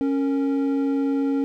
triangle tone pair together, 275.2 / 462.2 Hz, C#4 / A#4, -12 / -15 cents, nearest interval major sixth, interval 897 cents, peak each -18 / -27 dBFS, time 0.01-1.44 s, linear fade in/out 0 ms, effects none

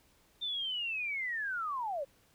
sine linear sweep, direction down, 3605 to 521 Hz, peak -33 dBFS, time 0.41-2.05 s, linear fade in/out 20 ms, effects pink hiss -67 dBFS RMS until 2.34 s

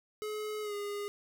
square tone with pitch glide, 425.7 to 409.3 Hz, G#4 to G#4, +43 to -25 cents, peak -36 dBFS, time 0.22-1.08 s, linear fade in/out 0 ms, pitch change -68 cents, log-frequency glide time 0.62-0.74 s, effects none

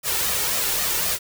white noise with flanger, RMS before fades -23 dBFS, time 0.03-1.19 s, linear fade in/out 50 ms, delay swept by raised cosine 1.6 to 2.27 ms, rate 3.8 Hz, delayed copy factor +0.5, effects none

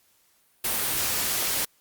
white noise, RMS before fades -26 dBFS, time 0.64-1.65 s, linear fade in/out 5 ms, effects white hiss -64 dBFS RMS until 1.8 s + Opus 48 kbps

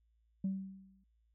sine tone with exponential decay, 192.2 Hz, G3, 34 cents flat, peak -29 dBFS, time 0.44-1.04 s, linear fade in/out 5 ms, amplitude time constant 130 ms, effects tanh soft clip ceiling -28 dBFS + added 56 Hz sine -70 dBFS peak until 1.34 s

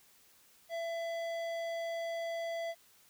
sine tone with tanh clipping, 669 Hz, E5, 25 cents sharp, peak -37 dBFS, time 0.69-2.75 s, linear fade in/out 50 ms, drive 15 dB, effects white hiss -64 dBFS RMS until 3.09 s

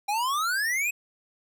square exponential sweep, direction up, 793 to 2572 Hz, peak -25 dBFS, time 0.08-0.91 s, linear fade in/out 10 ms, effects none

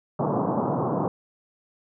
pink band-pass noise, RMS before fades -25 dBFS, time 0.19-1.08 s, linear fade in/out 2 ms, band 120 to 1100 Hz, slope 48 dB/octave, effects none

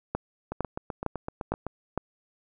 two click trains, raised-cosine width 1 ms, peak -18 / -13 dBFS, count 10 / 5, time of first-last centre 0.52-1.666 / 0.15-1.976 s, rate 7.85 / 2.19 Hz, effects none

